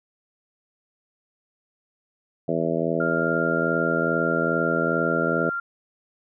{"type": "harmonic tone", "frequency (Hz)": 82.41, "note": "E2", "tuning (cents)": 0, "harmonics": [2, 3, 4, 5, 6, 7, 8], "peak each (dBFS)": [-29, -29, -29, -29, -29, -29, -29], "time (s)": [2.48, 5.5], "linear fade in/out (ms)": 5}
{"type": "tone with pitch glide", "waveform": "sine", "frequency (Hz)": [1396.9, 1388.1], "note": ["F6", "F6"], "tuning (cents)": [0, -11], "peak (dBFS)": -25, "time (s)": [3, 5.6], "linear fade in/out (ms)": 5, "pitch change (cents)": -11, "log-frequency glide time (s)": [3.2, 4.97]}
{"effects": []}